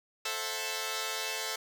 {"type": "chord", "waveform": "5% pulse", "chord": "F# half-diminished seventh", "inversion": "first", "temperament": "equal with one note detuned", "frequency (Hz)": [440, 528.4, 659.3, 740], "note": ["A4", "C5", "E5", "F#5"], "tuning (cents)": [0, 17, 0, 0], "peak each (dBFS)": [-25, -27, -28, -31], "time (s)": [0.25, 1.56], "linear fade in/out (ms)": 5, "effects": []}